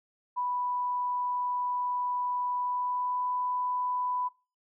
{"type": "tone with pitch glide", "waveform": "sine", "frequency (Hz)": [987.8, 994.7], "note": ["B5", "B5"], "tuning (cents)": [0, 12], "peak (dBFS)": -28, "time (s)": [0.36, 4.29], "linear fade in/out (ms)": 20, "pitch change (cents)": 12, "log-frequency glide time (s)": [2.56, 3.26], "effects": ["noise-tail reverb RT60 0.3 s tail -20 dB re dry"]}